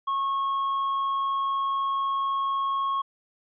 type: tone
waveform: triangle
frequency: 1094 Hz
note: C#6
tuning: 23 cents flat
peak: -22 dBFS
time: 0.07-3.02 s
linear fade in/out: 10 ms
effects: resampled to 11025 Hz